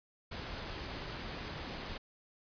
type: noise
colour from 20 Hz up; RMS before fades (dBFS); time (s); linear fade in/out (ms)
pink; -42; 0.31-1.98; 10
effects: resampled to 11025 Hz